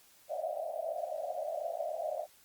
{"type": "band-pass noise", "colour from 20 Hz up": "pink", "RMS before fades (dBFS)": -37, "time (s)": [0.28, 2.27], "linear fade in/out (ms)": 50, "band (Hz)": [580, 710], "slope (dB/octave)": 96, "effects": ["white hiss -62 dBFS RMS until 2.44 s", "Opus 48 kbps"]}